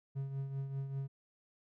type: tone with tremolo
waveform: triangle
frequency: 136.6 Hz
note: C#3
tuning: 25 cents flat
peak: -32 dBFS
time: 0.15-1.08 s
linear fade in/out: 20 ms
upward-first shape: triangle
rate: 5.1 Hz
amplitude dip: 60%
effects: none